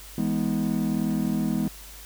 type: chord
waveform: triangle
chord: E major seventh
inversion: none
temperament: equal with one note detuned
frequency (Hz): 164.81 / 207.7 / 246.9 / 318.8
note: E3 / G#3 / B3 / D#4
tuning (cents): 0 / 0 / 0 / +42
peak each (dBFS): -28 / -24 / -26 / -30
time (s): 0.18-1.68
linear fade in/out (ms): 2
effects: added 50 Hz sine -45 dBFS peak until 2.05 s + white hiss -45 dBFS RMS until 2.05 s